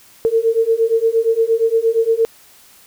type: beating tone pair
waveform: sine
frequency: 449.1 / 457.7 Hz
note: A4 / A#4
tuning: +35 / -32 cents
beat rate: 8.6 Hz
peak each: -16 / -15 dBFS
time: 0.25-2.25 s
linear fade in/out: 0 ms
effects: white hiss -47 dBFS RMS until 2.86 s